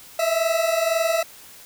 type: tone pair together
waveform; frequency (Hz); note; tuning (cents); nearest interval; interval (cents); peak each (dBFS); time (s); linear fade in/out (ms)
40% pulse; 643.1 / 665; E5 / E5; -43 / +15; minor second; 58; -23 / -20; 0.19-1.23; 5
effects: white hiss -45 dBFS RMS until 1.65 s

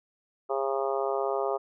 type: harmonic tone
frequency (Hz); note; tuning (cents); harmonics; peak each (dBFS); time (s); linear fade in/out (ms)
135.9; C#3; -34; 3 / 4 / 5 / 6 / 7 / 8 / 9; -30 / -32 / -32 / -36 / -38 / -40 / -37; 0.49-1.58; 20
effects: none

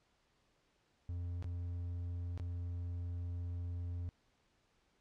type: tone with dropouts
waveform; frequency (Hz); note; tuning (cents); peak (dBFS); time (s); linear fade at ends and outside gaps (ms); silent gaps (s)
triangle; 87.31; F2; 0; -36; 1.09-4.09; 0; 1.425-1.443 / 2.376-2.398
effects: pink hiss -75 dBFS RMS until 5 s + low-pass 6000 Hz 12 dB/octave

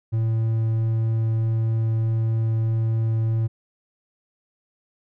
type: tone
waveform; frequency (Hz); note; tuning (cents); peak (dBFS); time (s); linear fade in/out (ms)
triangle; 112.3; A2; +36; -17; 0.12-3.48; 20
effects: none

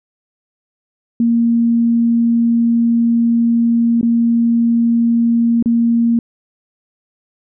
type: tone with dropouts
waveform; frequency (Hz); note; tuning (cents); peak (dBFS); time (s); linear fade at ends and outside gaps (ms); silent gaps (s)
sine; 233.1; A#3; 0; -10; 1.2-6.19; 2; 4.012-4.029 / 5.626-5.658
effects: none

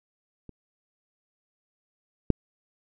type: clicks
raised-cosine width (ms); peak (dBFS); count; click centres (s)
3; -30 / -6; 2; 0.493 / 2.303
effects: none

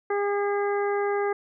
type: harmonic tone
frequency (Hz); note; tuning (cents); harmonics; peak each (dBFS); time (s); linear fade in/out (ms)
405.9; G#4; -40; 1 / 2 / 3 / 4 / 5; -24 / -30 / -34 / -36 / -38; 0.1-1.33; 5
effects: none

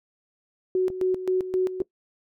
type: tone with tremolo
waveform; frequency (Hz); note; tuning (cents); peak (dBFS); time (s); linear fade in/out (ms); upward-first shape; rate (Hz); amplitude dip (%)
sine; 371; F#4; +5; -19; 0.75-1.82; 2; square; 3.8; 70
type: click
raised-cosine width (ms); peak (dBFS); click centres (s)
2; -27; 0.902
effects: noise-tail reverb RT60 0.1 s tail -21 dB re dry

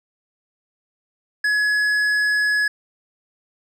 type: tone with tanh clipping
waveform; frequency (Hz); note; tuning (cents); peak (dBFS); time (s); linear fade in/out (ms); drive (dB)
sine; 1690; G#6; +30; -18; 1.44-2.68; 5; 9
effects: none

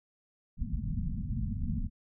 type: low-pass noise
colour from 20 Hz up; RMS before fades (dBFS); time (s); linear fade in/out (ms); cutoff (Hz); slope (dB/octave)
pink; -33; 0.57-1.9; 50; 240; 96
effects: none

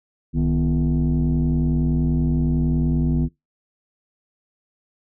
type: tone with frequency modulation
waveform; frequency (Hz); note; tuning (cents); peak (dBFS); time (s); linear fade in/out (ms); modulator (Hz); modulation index
sine; 155.56; D#3; 0; -15; 0.33-3.29; 50; 90.7; 1.2
effects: noise-tail reverb RT60 0.2 s tail -23 dB re dry + tanh soft clip ceiling -14 dBFS

